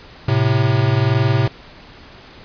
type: tone pair together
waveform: square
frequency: 110 / 131.42 Hz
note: A2 / C3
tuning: 0 / +8 cents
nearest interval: minor third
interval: 308 cents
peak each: -17 dBFS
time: 0.28-1.48 s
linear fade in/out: 5 ms
effects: pink hiss -41 dBFS RMS until 2.44 s + resampled to 11025 Hz